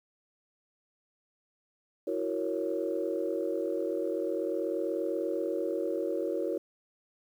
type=chord; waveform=sine; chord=F# dominant seventh; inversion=third; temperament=equal; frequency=329.6 / 370 / 466.2 / 554.4 Hz; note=E4 / F#4 / A#4 / C#5; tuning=0 / 0 / 0 / 0 cents; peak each=-34 dBFS; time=2.07-6.58 s; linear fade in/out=5 ms; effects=tanh soft clip ceiling -19 dBFS + 10-bit